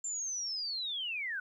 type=linear sweep; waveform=sine; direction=down; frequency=7330 to 1449 Hz; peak=-34 dBFS; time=0.04-1.4 s; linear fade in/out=5 ms; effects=12-bit